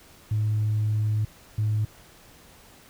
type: tone bursts at uneven times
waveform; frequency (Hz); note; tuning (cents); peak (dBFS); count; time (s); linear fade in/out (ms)
sine; 107.1; A2; -46; -20; 2; 0.31-1.25 / 1.58-1.85; 5
effects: tanh soft clip ceiling -18 dBFS + pink hiss -52 dBFS RMS until 2.89 s